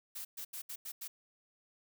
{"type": "noise bursts at uneven times", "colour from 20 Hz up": "blue", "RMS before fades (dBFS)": -43, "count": 6, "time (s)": [[0.15, 0.25], [0.37, 0.45], [0.53, 0.62], [0.69, 0.76], [0.85, 0.92], [1.01, 1.08]], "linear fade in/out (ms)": 10, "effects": []}